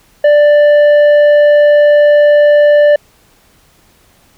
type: tone with tanh clipping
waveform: triangle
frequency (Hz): 589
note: D5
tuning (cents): +5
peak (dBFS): -5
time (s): 0.24-2.96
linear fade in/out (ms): 5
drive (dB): 11
effects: pink hiss -49 dBFS RMS until 4.37 s